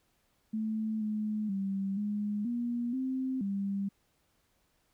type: tone with pitch steps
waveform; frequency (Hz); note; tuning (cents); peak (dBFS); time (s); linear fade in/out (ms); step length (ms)
sine; 218.4 / 213.3 / 195 / 207.5 / 239 / 261 / 198; A3 / G#3 / G3 / G#3 / A#3 / C4 / G3; -13 / +46 / -9 / -1 / +43 / -4 / +18; -30; 0.53-3.89; 10; 480
effects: pink hiss -73 dBFS RMS until 4.93 s

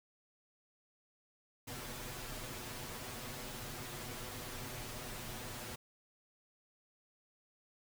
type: noise with comb filter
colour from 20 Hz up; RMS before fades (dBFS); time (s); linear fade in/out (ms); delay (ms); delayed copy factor
pink; -45; 1.67-5.76; 10; 8.1; +0.8
effects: none

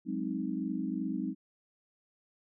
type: chord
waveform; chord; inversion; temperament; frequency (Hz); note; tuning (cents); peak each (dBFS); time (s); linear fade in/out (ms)
sine; Ab dominant seventh; third; equal; 185 / 207.7 / 261.6 / 311.1; Gb3 / Ab3 / C4 / Eb4; 0 / 0 / 0 / 0; -38 / -37 / -36 / -37; 0.05-1.35; 50
effects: none

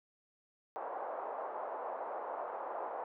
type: band-pass noise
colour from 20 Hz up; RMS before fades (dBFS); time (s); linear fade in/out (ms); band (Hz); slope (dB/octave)
pink; -41; 0.76-3.04; 0; 560 to 1000; 24
effects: none

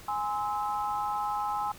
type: chord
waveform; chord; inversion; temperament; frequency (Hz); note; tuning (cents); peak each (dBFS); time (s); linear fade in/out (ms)
sine; Ab augmented; none; just; 830.6 / 1038.3 / 1297.8; Ab5 / C6 / E6; 0 / -14 / -27; -30 / -35 / -35; 0.08-1.72; 5
effects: pink hiss -50 dBFS RMS until 1.78 s

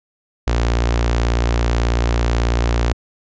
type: tone with notch filter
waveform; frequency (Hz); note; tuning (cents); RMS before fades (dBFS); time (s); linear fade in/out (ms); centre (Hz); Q
sawtooth; 58.27; A#1; 0; -17; 0.47-2.93; 5; 170; 1.5
effects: resampled to 16000 Hz

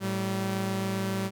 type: tone pair together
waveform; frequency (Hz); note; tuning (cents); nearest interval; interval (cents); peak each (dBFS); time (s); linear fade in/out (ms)
sawtooth; 110 / 192.73; A2 / G3; 0 / -29; minor seventh; 971; -29 / -25; 0-1.31; 50
effects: none

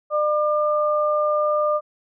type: tone pair together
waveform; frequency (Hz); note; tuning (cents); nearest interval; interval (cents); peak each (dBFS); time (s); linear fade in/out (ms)
sine; 601 / 1199.8; D5 / D6; +40 / +37; octave; 1197; -19 / -22; 0.1-1.81; 50
effects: none

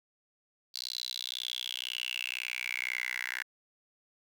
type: tone with high-pass filter sweep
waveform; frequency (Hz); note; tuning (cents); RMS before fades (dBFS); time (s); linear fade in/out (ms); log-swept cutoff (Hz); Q
10% pulse; 62; B1; +7; -37; 0.74-3.43; 10; 4400 to 1800; 8.9
effects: 10-bit

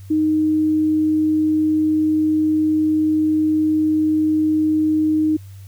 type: tone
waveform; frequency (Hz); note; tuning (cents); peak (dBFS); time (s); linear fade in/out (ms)
sine; 310; D#4; -6; -14; 0.1-5.37; 10
effects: added 97 Hz sine -35 dBFS peak until 5.67 s + white hiss -53 dBFS RMS until 5.67 s

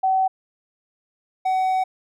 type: tone pair in turn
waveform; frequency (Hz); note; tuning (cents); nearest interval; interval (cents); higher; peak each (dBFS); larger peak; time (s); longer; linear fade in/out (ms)
sine / triangle; 760 / 751.7; F#5 / F#5; +46 / +27; unison; 19; first; -16; neither; 0.03-0.28 / 1.45-1.84; second; 10
effects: none

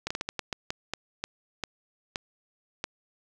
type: slowing click train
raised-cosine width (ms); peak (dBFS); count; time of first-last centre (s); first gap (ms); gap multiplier
0.2; -13; 13; 0.07-2.841; 35; 1.31
effects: none

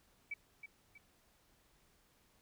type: tone with echo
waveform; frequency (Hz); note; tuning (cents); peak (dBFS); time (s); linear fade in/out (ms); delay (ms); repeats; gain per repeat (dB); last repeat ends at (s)
sine; 2295; D7; -40; -38; 0.31-0.34; 5; 320; 2; -8; 0.98
effects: pink hiss -71 dBFS RMS until 2.41 s

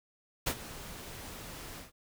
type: noise with ADSR envelope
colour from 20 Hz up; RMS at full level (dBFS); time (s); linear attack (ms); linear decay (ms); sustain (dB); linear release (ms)
pink; -29; 0.46-1.92; 13; 70; -16; 140
effects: none

